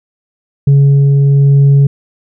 sine tone with frequency modulation, 140 Hz, C#3, 18 cents sharp, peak -4 dBFS, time 0.67-1.87 s, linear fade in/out 5 ms, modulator 279 Hz, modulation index 0.23, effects none

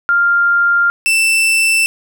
sine / 40% pulse tone pair in turn, 1396.9 / 2664 Hz, F6 / E7, 0 / +18 cents, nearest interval major seventh, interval 1118 cents, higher second, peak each -9 dBFS, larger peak neither, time 0.09-0.9 / 1.06-1.86 s, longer first, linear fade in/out 0 ms, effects none

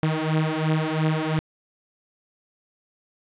sawtooth beating tone pair, 155.56 / 158.46 Hz, D#3 / D#3, 0 / +32 cents, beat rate 2.9 Hz, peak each -20 dBFS, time 0.03-1.39 s, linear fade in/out 0 ms, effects resampled to 8000 Hz + 8-bit

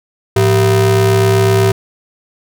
square ring-modulated tone, 141 Hz, C#3, 30 cents sharp, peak -6 dBFS, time 0.36-1.72 s, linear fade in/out 5 ms, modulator 248 Hz, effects none

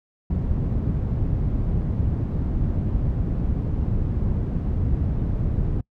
white low-pass noise, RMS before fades -23 dBFS, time 0.3-5.81 s, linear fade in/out 5 ms, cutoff 120 Hz, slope 12 dB/octave, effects noise-tail reverb RT60 0.1 s tail -25 dB re dry

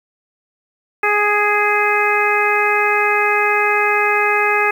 harmonic tone with a mistuned harmonic, 415.3 Hz, G#4, in tune, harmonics 1 / 2 / 3 / 4 / 5 / 6, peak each -20 / -20 / -20 / -20 / -20 / -20 dBFS, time 1.03-4.71 s, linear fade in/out 5 ms, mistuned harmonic 6, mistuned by +28 cents, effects 7-bit

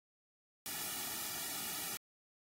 white noise with comb filter, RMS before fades -41 dBFS, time 0.66-1.97 s, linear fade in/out 0 ms, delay 1.9 ms, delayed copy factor -0.85, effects AAC 48 kbps

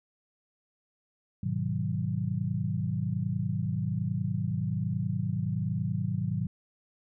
sine chord, G# minor seventh, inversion none, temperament equal with one note detuned, 103.83 / 125.05 / 155.56 / 185 Hz, G#2 / B2 / D#3 / F#3, 0 / +22 / 0 / 0 cents, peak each -33 dBFS, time 1.43-6.47 s, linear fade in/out 5 ms, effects none

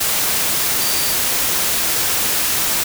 sine tone in noise, 4650 Hz, D8, 18 cents flat, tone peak -26 dBFS, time 0.8-1.15 s, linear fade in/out 10 ms, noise white, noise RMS -18 dBFS, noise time 0-2.84 s, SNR -11 dB, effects none

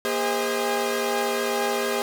sawtooth tone cluster, 236.1 / 406.4 / 521 / 632 / 815 Hz, A#3 / G#4 / C5 / D#5 / G#5, +22 / -38 / -7 / +27 / -33 cents, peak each -29 / -22 / -25 / -28 / -28 dBFS, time 0.05-2.02 s, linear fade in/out 0 ms, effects none

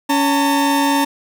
40% pulse tone pair together, 280 / 904 Hz, C#4 / A5, +18 / +47 cents, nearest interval octave + minor sixth, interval 2029 cents, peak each -15 / -16 dBFS, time 0.09-1.05 s, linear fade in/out 10 ms, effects none

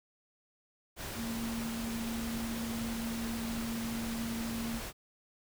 sine tone in noise, 229.4 Hz, A#3, 28 cents flat, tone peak -35 dBFS, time 1.15-4.82 s, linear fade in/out 50 ms, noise pink, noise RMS -41 dBFS, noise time 0.96-4.93 s, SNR +3 dB, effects none

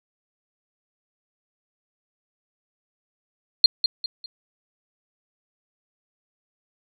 sine tone with echo, 4200 Hz, C8, 6 cents sharp, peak -7 dBFS, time 3.64-3.66 s, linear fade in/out 2 ms, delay 200 ms, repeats 3, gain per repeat -9 dB, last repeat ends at 4.26 s, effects none

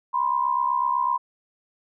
sine tone pair together, 973 / 1041 Hz, B5 / C6, -26 / -9 cents, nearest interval minor second, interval 117 cents, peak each -23 dBFS, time 0.13-1.18 s, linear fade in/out 20 ms, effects none

